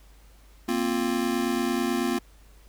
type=chord; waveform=square; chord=Bb suspended second; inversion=none; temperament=just; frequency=233.1 / 262.2 / 349.6 Hz; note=Bb3 / C4 / F4; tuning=0 / +4 / +2 cents; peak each=-29 dBFS; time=0.68-2.19 s; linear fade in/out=10 ms; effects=added 50 Hz sine -51 dBFS peak until 2.68 s + pink hiss -59 dBFS RMS until 2.68 s